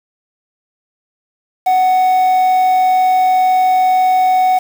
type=tone with quantisation; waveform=triangle; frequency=743 Hz; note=F#5; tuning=7 cents sharp; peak=-7 dBFS; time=1.66-4.59 s; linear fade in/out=10 ms; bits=5; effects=none